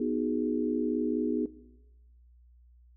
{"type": "chord", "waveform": "sine", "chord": "G# minor seventh", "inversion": "first", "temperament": "equal", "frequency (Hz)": [246.9, 311.1, 370, 415.3], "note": ["B3", "D#4", "F#4", "G#4"], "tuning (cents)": [0, 0, 0, 0], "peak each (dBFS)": [-30, -32, -35, -33], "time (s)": [0, 1.46], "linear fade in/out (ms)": 5, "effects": ["noise-tail reverb RT60 1.0 s tail -18 dB re dry", "added 60 Hz sine -55 dBFS peak until 2.96 s"]}